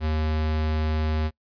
square tone, 77.78 Hz, D#2, in tune, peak -23 dBFS, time 0-1.31 s, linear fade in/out 50 ms, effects noise-tail reverb RT60 0.1 s tail -24 dB re dry + resampled to 11025 Hz

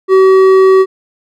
sine tone with hard clipping, 380.2 Hz, F#4, 47 cents sharp, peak -5 dBFS, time 0.08-0.86 s, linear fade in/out 50 ms, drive 8 dB, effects none

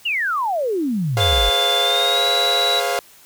sine exponential sweep, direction down, 2960 to 43.65 Hz, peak -18 dBFS, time 0.05-1.5 s, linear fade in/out 10 ms
sawtooth chord, C# dominant seventh, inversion second, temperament equal with one note detuned, 415.3 / 493.9 / 544.5 / 698.5 Hz, G#4 / B4 / C#5 / E#5, 0 / 0 / -31 / 0 cents, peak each -23 / -23 / -21 / -18 dBFS, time 1.17-2.99 s, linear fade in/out 0 ms
sine tone with pitch glide, 3520 to 3906 Hz, A7 to B7, 0 to -20 cents, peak -17 dBFS, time 1.2-2.8 s, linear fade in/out 5 ms, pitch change +180 cents, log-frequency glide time 1.81-2.27 s
clicks, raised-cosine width 5 ms, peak -23 / -25 dBFS, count 2, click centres 1.329 / 1.378 s
effects white hiss -48 dBFS RMS until 3.25 s

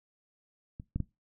clicks, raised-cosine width 5 ms, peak -29 / -19 / -19 dBFS, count 3, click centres 0.799 / 0.96 / 1.003 s, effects noise-tail reverb RT60 0.2 s tail -19 dB re dry

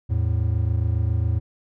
triangle tone pair together, 81.5 / 108.79 Hz, E2 / A2, -19 / -19 cents, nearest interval perfect fourth, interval 500 cents, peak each -20 dBFS, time 0.09-1.4 s, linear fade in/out 20 ms, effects none

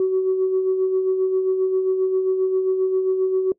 sine tone with tremolo, 376.4 Hz, F#4, 30 cents sharp, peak -14 dBFS, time 0-3.52 s, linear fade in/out 2 ms, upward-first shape sine, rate 7.5 Hz, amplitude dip 45%, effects noise-tail reverb RT60 0.1 s tail -22 dB re dry + tanh soft clip ceiling -12 dBFS

